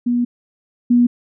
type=tone pair in turn; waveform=sine; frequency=241.9 / 241.9 Hz; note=B3 / B3; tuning=-36 / -36 cents; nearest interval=unison; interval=0 cents; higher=neither; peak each=-14 / -9 dBFS; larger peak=second; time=0.06-0.25 / 0.9-1.07 s; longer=first; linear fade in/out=10 ms; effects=none